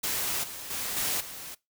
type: noise with level steps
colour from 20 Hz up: white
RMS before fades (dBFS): -30 / -40 / -33 / -29 / -41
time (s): 0.03-1.55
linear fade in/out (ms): 10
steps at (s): 0.43 / 0.7 / 0.96 / 1.2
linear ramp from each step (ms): 10
effects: noise-tail reverb RT60 0.2 s tail -21 dB re dry